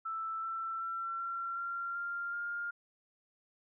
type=tone with pitch steps; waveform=sine; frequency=1323 / 1336.8 / 1350.8 / 1364.9 / 1379.2 / 1393.6 / 1408.2 Hz; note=E6 / E6 / E6 / F6 / F6 / F6 / F6; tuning=+6 / +24 / +42 / -40 / -22 / -4 / +14 cents; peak=-35 dBFS; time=0.05-2.71 s; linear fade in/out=10 ms; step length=380 ms; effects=none